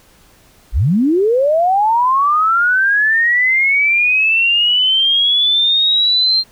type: linear sweep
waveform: sine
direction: up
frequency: 34.76 to 4186 Hz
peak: -10 dBFS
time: 0.72-6.44 s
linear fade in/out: 50 ms
effects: pink hiss -49 dBFS RMS until 6.51 s